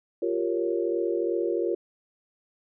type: chord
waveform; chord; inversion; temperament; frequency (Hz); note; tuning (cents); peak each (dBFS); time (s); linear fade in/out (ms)
sine; G half-diminished seventh; third; equal; 349.2 / 392 / 466.2 / 554.4; F4 / G4 / Bb4 / Db5; 0 / 0 / 0 / 0; -27 / -31 / -29 / -33; 0.22-1.75; 5
effects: none